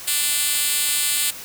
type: tone with high-pass filter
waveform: 5% pulse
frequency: 293.7 Hz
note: D4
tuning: in tune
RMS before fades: -21 dBFS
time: 0.07-1.31 s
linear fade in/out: 10 ms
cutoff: 5600 Hz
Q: 0.57
effects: white hiss -36 dBFS RMS until 1.44 s